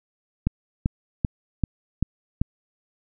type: click train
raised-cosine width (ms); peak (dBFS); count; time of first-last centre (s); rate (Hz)
5; -8; 6; 0.47-2.416; 2.57
effects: none